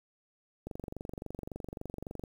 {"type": "click train", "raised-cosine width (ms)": 2, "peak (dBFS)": -26, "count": 38, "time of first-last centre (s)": [0.67, 2.238], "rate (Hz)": 23.6, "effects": ["9-bit"]}